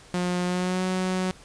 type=tone with pitch glide; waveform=sawtooth; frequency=178.8 to 185.32 Hz; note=F3 to F#3; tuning=+41 to +3 cents; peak=-20 dBFS; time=0.14-1.31 s; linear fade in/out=0 ms; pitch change=+62 cents; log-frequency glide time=0.46-0.83 s; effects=pink hiss -50 dBFS RMS until 1.44 s + resampled to 22050 Hz